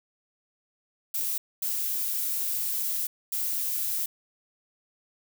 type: noise bursts at uneven times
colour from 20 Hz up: violet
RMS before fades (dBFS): -29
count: 3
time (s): 1.14-1.38 / 1.62-3.07 / 3.32-4.06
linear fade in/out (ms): 5
effects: none